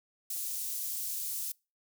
white high-pass noise, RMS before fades -36 dBFS, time 0.3-1.52 s, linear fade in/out 5 ms, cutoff 6700 Hz, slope 12 dB/octave, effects noise-tail reverb RT60 0.3 s tail -26 dB re dry

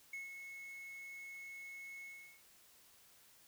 triangle tone with ADSR envelope, 2188 Hz, C#7, 23 cents flat, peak -40 dBFS, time 0.13-2.42 s, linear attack 5 ms, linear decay 150 ms, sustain -6 dB, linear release 380 ms, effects white hiss -65 dBFS RMS until 3.47 s

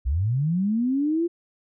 sine linear sweep, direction up, 56.5 to 348.9 Hz, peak -20 dBFS, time 0.05-1.28 s, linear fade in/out 20 ms, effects none

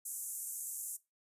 white band-pass noise, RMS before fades -42 dBFS, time 0.05-0.97 s, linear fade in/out 10 ms, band 6900 to 13000 Hz, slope 48 dB/octave, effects noise-tail reverb RT60 0.2 s tail -18 dB re dry + resampled to 32000 Hz

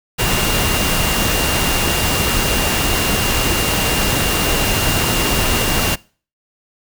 sine tone in noise, 2794 Hz, F7, in tune, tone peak -24 dBFS, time 0.18-5.96 s, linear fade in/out 20 ms, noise pink, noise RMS -17 dBFS, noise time 0.18-5.96 s, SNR -10 dB, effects noise-tail reverb RT60 0.4 s tail -23 dB re dry

